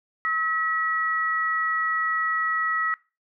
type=tone pair together; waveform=sine; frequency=1288 / 1929.8 Hz; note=E6 / B6; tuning=-41 / -41 cents; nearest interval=perfect fifth; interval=700 cents; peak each=-25 dBFS; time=0.25-2.94 s; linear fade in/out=0 ms; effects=noise-tail reverb RT60 0.3 s tail -22 dB re dry